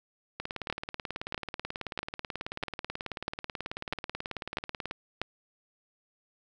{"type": "two click trains", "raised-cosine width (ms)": 0.3, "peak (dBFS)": [-14, -19], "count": [8, 84], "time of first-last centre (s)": [[0.7, 5.216], [0.4, 4.911]], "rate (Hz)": [1.55, 18.4], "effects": []}